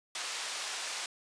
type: band-pass noise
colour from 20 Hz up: white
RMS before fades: -38 dBFS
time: 0.15-1.06 s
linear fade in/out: 2 ms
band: 660 to 6500 Hz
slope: 12 dB/octave
effects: resampled to 22050 Hz